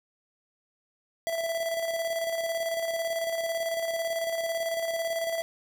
square tone with tremolo, 663 Hz, E5, 10 cents sharp, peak -27 dBFS, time 1.27-5.42 s, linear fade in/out 0 ms, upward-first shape square, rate 18 Hz, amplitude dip 40%, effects none

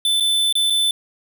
square tone with dropouts, 3520 Hz, A7, in tune, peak -16 dBFS, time 0.05-0.91 s, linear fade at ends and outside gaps 2 ms, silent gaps 0.2-0.206 / 0.526-0.553 / 0.7-0.704 s, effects none

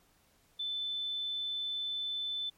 sine tone, 3520 Hz, A7, in tune, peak -33 dBFS, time 0.59-2.5 s, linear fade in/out 10 ms, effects pink hiss -68 dBFS RMS until 2.57 s + MP3 64 kbps

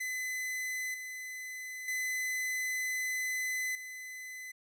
45% pulse tone with level steps, 2020 Hz, B6, 39 cents sharp, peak -34 / -40 / -32 / -42 dBFS, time 0-4.52 s, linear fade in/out 10 ms, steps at 0.94 / 1.88 / 3.75 s, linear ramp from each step 2 ms, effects none

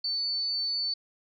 sine tone, 4502 Hz, C#8, 26 cents sharp, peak -27 dBFS, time 0.04-0.94 s, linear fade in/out 5 ms, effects none

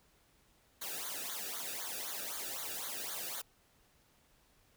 white noise with flanger, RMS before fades -41 dBFS, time 0.81-3.42 s, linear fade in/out 10 ms, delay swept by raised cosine 0.37 to 0.98 ms, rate 3.9 Hz, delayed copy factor -0.95, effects pink hiss -69 dBFS RMS until 4.76 s

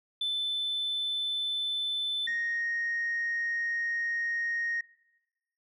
sine tone pair in turn, 3520 / 1864.7 Hz, A7 / A#6, 0 / 0 cents, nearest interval major seventh, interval 1100 cents, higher first, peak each -26 / -27 dBFS, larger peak first, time 0.21-2.27 / 2.27-4.81 s, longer second, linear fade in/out 5 ms, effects noise-tail reverb RT60 1.0 s tail -21 dB re dry + tanh soft clip ceiling -25 dBFS

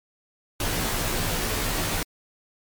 pink noise with comb filter, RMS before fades -26 dBFS, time 0.6-2.03 s, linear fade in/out 2 ms, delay 15 ms, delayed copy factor -0.95, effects MP3 96 kbps

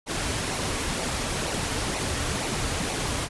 pink noise with flanger, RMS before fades -28 dBFS, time 0.06-3.29 s, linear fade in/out 50 ms, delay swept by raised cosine 0.59 to 5.79 ms, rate 2.1 Hz, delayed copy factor -0.5, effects resampled to 24000 Hz

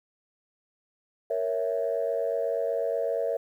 sine chord, A# diminished, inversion none, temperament equal, 466.2 / 554.4 / 659.3 Hz, A#4 / C#5 / E5, 0 / 0 / 0 cents, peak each -29 dBFS, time 1.3-3.37 s, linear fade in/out 5 ms, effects tanh soft clip ceiling -17 dBFS + 10-bit

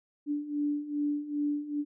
sine beating tone pair, 290.9 / 293.4 Hz, D4 / D4, -16 / -2 cents, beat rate 2.5 Hz, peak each -34 / -30 dBFS, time 0.26-1.85 s, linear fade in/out 50 ms, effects none

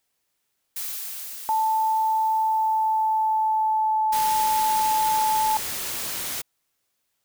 blue noise with exponential decay, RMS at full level -30 dBFS, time 0.76-4.49 s, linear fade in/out 5 ms, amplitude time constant 810 ms
sine tone with pitch glide, 880 to 869.4 Hz, A5 to A5, 0 to -21 cents, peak -19 dBFS, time 1.49-5.57 s, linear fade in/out 0 ms, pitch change -21 cents, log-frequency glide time 2.35-4.11 s
white noise, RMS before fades -30 dBFS, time 4.12-6.42 s, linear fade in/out 10 ms
effects white hiss -75 dBFS RMS until 7.24 s

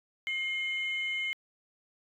sine tone pair together, 2132 / 3015 Hz, C7 / F#7, +32 / +32 cents, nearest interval tritone, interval 600 cents, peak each -30 / -36 dBFS, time 0.27-1.33 s, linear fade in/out 0 ms, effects tanh soft clip ceiling -24 dBFS

